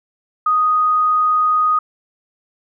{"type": "tone", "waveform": "sine", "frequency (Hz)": 1244.5, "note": "D#6", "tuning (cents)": 0, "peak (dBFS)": -12, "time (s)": [0.46, 1.79], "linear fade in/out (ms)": 5, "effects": []}